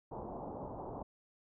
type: low-pass noise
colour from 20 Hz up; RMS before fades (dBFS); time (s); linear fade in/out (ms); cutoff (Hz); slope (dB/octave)
white; -44; 0.11-1.03; 10; 950; 48
effects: none